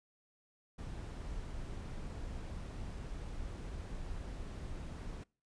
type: noise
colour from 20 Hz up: brown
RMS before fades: -43 dBFS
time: 0.78-5.24 s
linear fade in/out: 10 ms
effects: noise-tail reverb RT60 0.4 s tail -26 dB re dry + resampled to 22050 Hz